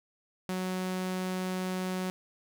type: tone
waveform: sawtooth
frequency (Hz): 185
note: F#3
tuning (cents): 0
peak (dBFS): -27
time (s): 0.49-2.1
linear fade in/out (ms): 0
effects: none